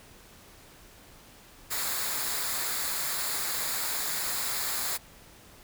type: noise with comb filter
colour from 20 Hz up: white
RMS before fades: -31 dBFS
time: 1.7-4.98 s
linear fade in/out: 20 ms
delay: 0.34 ms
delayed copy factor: -0.55
effects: pink hiss -53 dBFS RMS until 5.63 s